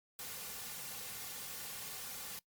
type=noise with comb filter; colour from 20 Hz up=white; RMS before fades=-45 dBFS; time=0.19-2.39 s; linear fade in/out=2 ms; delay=3.1 ms; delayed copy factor=-0.6; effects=noise-tail reverb RT60 0.1 s tail -21 dB re dry + Opus 48 kbps